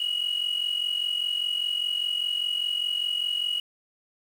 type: tone pair together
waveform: sine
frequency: 2883 / 2928 Hz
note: F#7 / F#7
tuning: -46 / -19 cents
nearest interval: unison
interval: 27 cents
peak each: -26 dBFS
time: 0-3.6 s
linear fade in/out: 5 ms
effects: tanh soft clip ceiling -21 dBFS + 8-bit